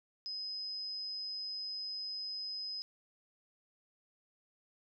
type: tone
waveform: sine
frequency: 5050 Hz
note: D#8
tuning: 25 cents sharp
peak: -38 dBFS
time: 0.26-2.82 s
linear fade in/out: 0 ms
effects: none